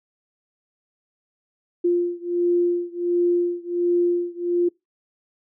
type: beating tone pair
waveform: sine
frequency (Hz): 349 / 350.4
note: F4 / F4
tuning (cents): -1 / +6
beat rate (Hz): 1.4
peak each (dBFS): -21 / -22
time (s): 1.84-4.69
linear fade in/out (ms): 10
effects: noise-tail reverb RT60 0.2 s tail -25 dB re dry